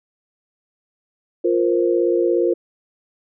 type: chord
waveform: sine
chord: F suspended fourth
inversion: none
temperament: equal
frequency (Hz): 349.2 / 466.2 / 523.3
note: F4 / Bb4 / C5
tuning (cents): 0 / 0 / 0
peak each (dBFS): -17 / -20 / -22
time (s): 1.44-2.54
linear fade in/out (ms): 10
effects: none